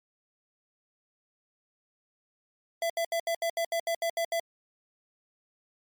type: tone bursts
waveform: square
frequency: 670 Hz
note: E5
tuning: 28 cents sharp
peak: -27 dBFS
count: 11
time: 2.82-4.398 s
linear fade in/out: 2 ms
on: 78 ms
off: 72 ms
effects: MP3 96 kbps